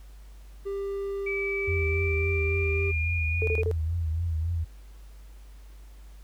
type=tone; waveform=triangle; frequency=396.2 Hz; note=G4; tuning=18 cents sharp; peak=-27 dBFS; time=0.65-2.92 s; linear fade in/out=20 ms
type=tone with pitch glide; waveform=sine; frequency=2300 to 2451 Hz; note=D7 to D#7; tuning=-37 to -27 cents; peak=-29 dBFS; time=1.26-3.62 s; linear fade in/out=10 ms; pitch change=+110 cents; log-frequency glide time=1.63-3.41 s
type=tone with vibrato; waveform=sine; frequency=82.41 Hz; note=E2; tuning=in tune; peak=-25 dBFS; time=1.67-4.65 s; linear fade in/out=20 ms; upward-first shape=triangle; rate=3.6 Hz; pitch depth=94 cents each way
type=tone bursts; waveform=sine; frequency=440 Hz; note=A4; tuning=in tune; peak=-26 dBFS; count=4; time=3.42-3.713 s; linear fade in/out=0 ms; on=53 ms; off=27 ms
effects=added 50 Hz sine -44 dBFS peak until 6.23 s + pink hiss -60 dBFS RMS until 6.23 s